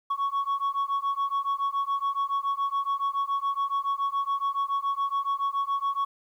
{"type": "beating tone pair", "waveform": "sine", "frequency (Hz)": [1108.7, 1115.8], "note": ["C#6", "C#6"], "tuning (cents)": [0, 11], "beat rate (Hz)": 7.1, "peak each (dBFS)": -26, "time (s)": [0.1, 6.05], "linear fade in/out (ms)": 10, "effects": ["tanh soft clip ceiling -22 dBFS", "10-bit"]}